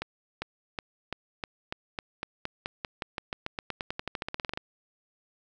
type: accelerating click train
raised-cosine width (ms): 0.3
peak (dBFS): -16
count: 30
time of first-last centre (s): 0.02-4.575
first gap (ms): 400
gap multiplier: 0.92
effects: none